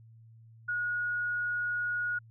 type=tone; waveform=sine; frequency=1448 Hz; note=F#6; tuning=38 cents flat; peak=-29 dBFS; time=0.68-2.19 s; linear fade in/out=10 ms; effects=added 113 Hz sine -52 dBFS peak until 2.3 s